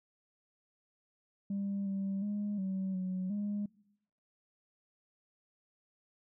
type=tone with pitch steps; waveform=sine; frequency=198.8 / 195.2 / 206.1 / 190.5 / 185.4 / 205.4 Hz; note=G3 / G3 / G#3 / G3 / F#3 / G#3; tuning=+25 / -7 / -13 / -49 / +4 / -19 cents; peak=-31 dBFS; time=1.5-3.66 s; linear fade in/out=5 ms; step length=360 ms; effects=noise-tail reverb RT60 0.9 s tail -25 dB re dry + tanh soft clip ceiling -30 dBFS